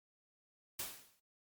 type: noise with exponential decay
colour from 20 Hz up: white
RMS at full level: -38 dBFS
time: 0.79-1.2 s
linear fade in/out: 5 ms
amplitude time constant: 89 ms
effects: MP3 96 kbps